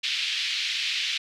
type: band-pass noise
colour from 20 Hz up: white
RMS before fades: -28 dBFS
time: 0.03-1.18 s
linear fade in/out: 10 ms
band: 2300 to 4000 Hz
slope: 24 dB/octave
effects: none